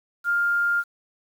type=tone with quantisation; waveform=sine; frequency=1403 Hz; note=F6; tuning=8 cents sharp; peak=-19 dBFS; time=0.24-0.84 s; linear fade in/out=50 ms; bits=8; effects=none